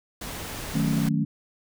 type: noise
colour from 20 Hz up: pink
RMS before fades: -35 dBFS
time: 0.21-1.09 s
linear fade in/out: 5 ms
type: chord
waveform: sine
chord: D# half-diminished seventh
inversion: none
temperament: equal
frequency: 155.56 / 185 / 220 / 277.2 Hz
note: D#3 / F#3 / A3 / C#4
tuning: 0 / 0 / 0 / 0 cents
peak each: -25 / -29 / -26 / -29 dBFS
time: 0.74-1.25 s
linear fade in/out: 10 ms
effects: none